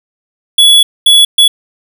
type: tone bursts at uneven times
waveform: square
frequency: 3391 Hz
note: G#7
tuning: 35 cents sharp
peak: -3 dBFS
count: 3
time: 0.58-0.83 / 1.06-1.25 / 1.38-1.48 s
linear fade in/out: 5 ms
effects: none